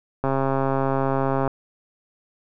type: click train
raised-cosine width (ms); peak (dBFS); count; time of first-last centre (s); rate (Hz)
1; -9; 168; 0.24-1.477; 135
effects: none